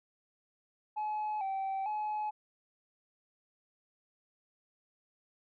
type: tone with pitch steps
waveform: sine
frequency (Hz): 851 / 774 / 849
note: G#5 / G5 / G#5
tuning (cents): +42 / -22 / +38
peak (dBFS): -30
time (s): 0.96-2.31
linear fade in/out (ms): 20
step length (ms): 450
effects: tanh soft clip ceiling -31 dBFS